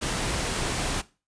pink noise, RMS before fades -28 dBFS, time 0.01-1.02 s, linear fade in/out 20 ms, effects noise-tail reverb RT60 0.3 s tail -18 dB re dry + resampled to 22050 Hz

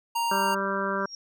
square tone, 932.3 Hz, A#5, in tune, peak -25 dBFS, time 0.15-0.55 s, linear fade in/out 10 ms
harmonic tone, 195.9 Hz, G3, 1 cent flat, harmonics 1 / 2 / 3 / 5 / 6 / 7 / 8, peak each -33 / -33 / -33 / -33 / -33 / -33 / -33 dBFS, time 0.31-1.06 s, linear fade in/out 5 ms
sine tone with exponential growth, 5588 Hz, F8, in tune, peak -33 dBFS, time 0.98-1.15 s, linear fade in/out 2 ms, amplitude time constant 35 ms
effects none

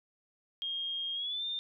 sine tone with pitch glide, 3235 to 3610 Hz, G#7 to A7, -46 to +44 cents, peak -33 dBFS, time 0.62-1.59 s, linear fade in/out 0 ms, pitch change +190 cents, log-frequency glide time 1.14-1.45 s, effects none

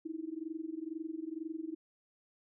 sine tone with amplitude modulation, 320.5 Hz, E4, 49 cents flat, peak -34 dBFS, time 0.05-1.75 s, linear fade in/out 10 ms, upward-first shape sine, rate 22.1 Hz, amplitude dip 90%, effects none

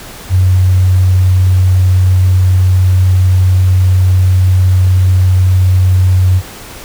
sine tone, 92.5 Hz, F#2, in tune, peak -5 dBFS, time 0.29-6.42 s, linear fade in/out 50 ms, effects pink hiss -30 dBFS RMS until 6.84 s

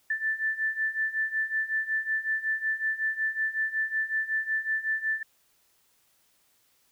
sine beating tone pair, 1760 / 1765.4 Hz, A6 / A6, 0 / +5 cents, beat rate 5.4 Hz, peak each -31 / -28 dBFS, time 0.1-5.23 s, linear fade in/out 5 ms, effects white hiss -67 dBFS RMS until 6.91 s

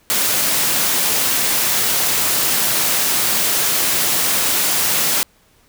white high-pass noise, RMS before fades -17 dBFS, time 0.1-5.23 s, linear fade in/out 0 ms, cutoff 100 Hz, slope 12 dB/octave, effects pink hiss -55 dBFS RMS until 5.68 s

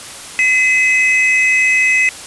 triangle tone pair together, 2034 / 2555 Hz, C7 / D#7, -50 / +45 cents, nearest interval major third, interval 395 cents, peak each -11 dBFS, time 0.39-2.09 s, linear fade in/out 0 ms, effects white hiss -31 dBFS RMS until 2.26 s + resampled to 24000 Hz

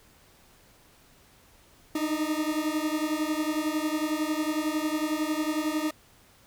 40% pulse beating tone pair, 303.3 / 314.3 Hz, D#4 / D#4, -44 / +18 cents, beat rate 11 Hz, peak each -28 / -29 dBFS, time 1.95-5.91 s, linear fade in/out 5 ms, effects pink hiss -58 dBFS RMS until 6.46 s

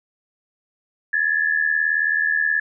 sine tone pair together, 1681.3 / 1760 Hz, G#6 / A6, +21 / 0 cents, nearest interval minor second, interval 79 cents, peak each -20 dBFS, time 1.13-2.6 s, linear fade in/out 5 ms, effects none

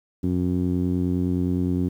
15% pulse tone with low-pass filter, 89.7 Hz, F2, 47 cents sharp, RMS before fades -23 dBFS, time 0.23-1.89 s, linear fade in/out 10 ms, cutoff 290 Hz, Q 1.7, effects 9-bit

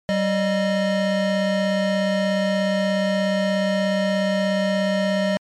square tone pair together, 192.1 / 613.1 Hz, G3 / D#5, -35 / -26 cents, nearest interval octave + minor sixth, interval 2009 cents, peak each -22 dBFS, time 0.09-5.37 s, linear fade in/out 0 ms, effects low-pass 5000 Hz 12 dB/octave + MP3 96 kbps

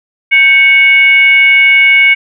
sine tone with frequency modulation, 2217 Hz, C#7, in tune, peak -3 dBFS, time 0.31-2.15 s, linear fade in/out 20 ms, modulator 650 Hz, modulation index 0.45, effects none

